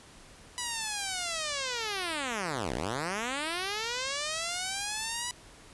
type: linear two-way sweep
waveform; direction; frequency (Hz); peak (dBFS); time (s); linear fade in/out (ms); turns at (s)
5% pulse; down then up; 987.8 to 53.2 to 987.8; -20; 0.58-5.31; 0; 2.74
effects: pink hiss -53 dBFS RMS until 5.73 s + resampled to 24000 Hz